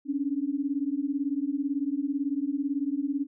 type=beating tone pair; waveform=sine; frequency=272.7 / 290.7 Hz; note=C#4 / D4; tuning=-28 / -18 cents; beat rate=18 Hz; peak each=-29 dBFS; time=0.05-3.27 s; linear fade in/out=50 ms; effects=none